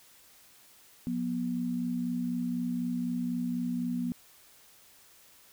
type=tone pair together; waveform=sine; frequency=178.8 / 242.8 Hz; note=F3 / B3; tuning=+41 / -29 cents; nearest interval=perfect fourth; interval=530 cents; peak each=-35 / -30 dBFS; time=1.07-4.12 s; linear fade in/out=0 ms; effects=white hiss -58 dBFS RMS until 5.52 s